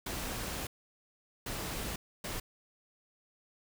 pink noise bursts at uneven times, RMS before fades -38 dBFS, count 3, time 0.06-0.67 / 1.46-1.96 / 2.24-2.4 s, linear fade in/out 5 ms, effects none

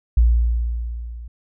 sine tone with level ramp, 58.27 Hz, A#1, in tune, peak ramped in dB -9 to -32 dBFS, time 0.17-1.28 s, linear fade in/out 5 ms, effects none

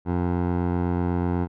15% pulse tone with low-pass filter, 88.1 Hz, F2, 16 cents sharp, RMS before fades -24 dBFS, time 0.05-1.48 s, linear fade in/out 50 ms, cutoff 1000 Hz, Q 0.89, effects none

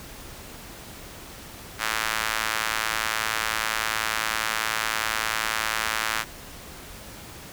sawtooth tone with high-pass filter, 110 Hz, A2, in tune, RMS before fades -27 dBFS, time 1.78-6.25 s, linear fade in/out 50 ms, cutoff 1400 Hz, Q 1.3, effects pink hiss -42 dBFS RMS until 7.52 s

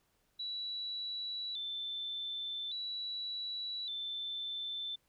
sine tone with vibrato, 3729 Hz, A#7, in tune, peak -37 dBFS, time 0.39-4.96 s, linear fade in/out 10 ms, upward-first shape square, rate 0.43 Hz, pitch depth 91 cents each way, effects pink hiss -75 dBFS RMS until 5.08 s

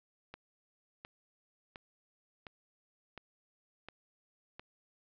click train, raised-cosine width 0.3 ms, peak -29 dBFS, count 7, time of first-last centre 0.34-4.595 s, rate 1.41 Hz, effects low-pass 4000 Hz 12 dB/octave

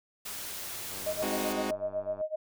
white noise, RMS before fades -39 dBFS, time 0.25-1.53 s, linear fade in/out 10 ms
click train, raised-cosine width 1 ms, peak -33 dBFS, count 127, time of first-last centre 0.92-2.211 s, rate 97.6 Hz
sine tone with tremolo, 622.3 Hz, D#5, in tune, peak -27 dBFS, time 1.06-2.36 s, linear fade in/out 10 ms, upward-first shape sine, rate 7.9 Hz, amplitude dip 95%
20% pulse chord, Ab dominant seventh, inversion none, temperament equal, 207.7 / 261.6 / 311.1 / 370 Hz, Ab3 / C4 / Eb4 / Gb4, 0 / 0 / 0 / 0 cents, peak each -31 dBFS, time 1.22-1.71 s, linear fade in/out 5 ms
effects none

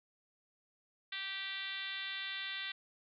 sine tone with frequency modulation, 2736 Hz, F7, 36 cents flat, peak -38 dBFS, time 1.12-2.72 s, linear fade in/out 5 ms, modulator 393 Hz, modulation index 3.1, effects none

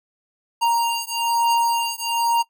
square beating tone pair, 932.3 / 933.4 Hz, A#5 / A#5, 0 / +2 cents, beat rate 1.1 Hz, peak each -22 dBFS, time 0.61-2.43 s, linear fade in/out 20 ms, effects noise-tail reverb RT60 0.1 s tail -20 dB re dry

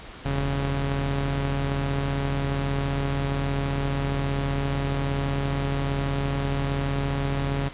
sawtooth tone pair together, 41.2 / 138.59 Hz, E1 / C#3, 0 / 0 cents, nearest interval octave + major sixth, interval 2100 cents, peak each -25 / -21 dBFS, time 0.25-7.69 s, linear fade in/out 10 ms, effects pink hiss -42 dBFS RMS until 7.73 s + resampled to 8000 Hz

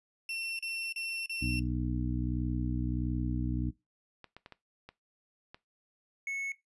35% pulse tone bursts, 2707 Hz, E7, 45 cents sharp, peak -33 dBFS, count 4, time 0.29-1.595 s, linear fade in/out 2 ms, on 300 ms, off 35 ms
harmonic tone, 61.5 Hz, B1, 7 cents flat, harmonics 1 / 2 / 3 / 4 / 5, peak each -34 / -35 / -41 / -37 / -38 dBFS, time 1.41-3.71 s, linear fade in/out 20 ms
clicks, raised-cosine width 0.3 ms, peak -31 dBFS, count 6, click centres 4.243 / 4.366 / 4.461 / 4.523 / 4.89 / 5.545 s
triangle tone, 2200 Hz, C#7, 14 cents flat, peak -31 dBFS, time 6.27-6.52 s, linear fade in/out 2 ms
effects noise-tail reverb RT60 0.2 s tail -19 dB re dry + resampled to 24000 Hz

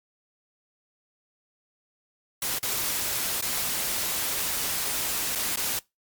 white noise with dropouts, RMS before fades -28 dBFS, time 2.42-5.79 s, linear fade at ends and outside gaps 2 ms, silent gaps 2.586-2.629 / 3.409-3.423 / 5.352-5.356 / 5.559-5.572 s, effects noise-tail reverb RT60 0.2 s tail -23 dB re dry + MP3 96 kbps

